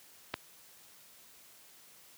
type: clicks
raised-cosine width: 0.3 ms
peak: -28 / -16 dBFS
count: 2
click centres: 0.338 / 0.341 s
effects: white hiss -58 dBFS RMS until 2.17 s + high-pass 80 Hz 12 dB/octave